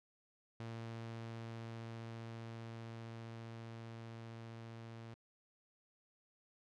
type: tone with level ramp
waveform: sawtooth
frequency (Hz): 114.4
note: A#2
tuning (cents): -32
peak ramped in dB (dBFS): -40 to -45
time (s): 0.6-5.14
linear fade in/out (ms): 0
effects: low-pass 5000 Hz 12 dB/octave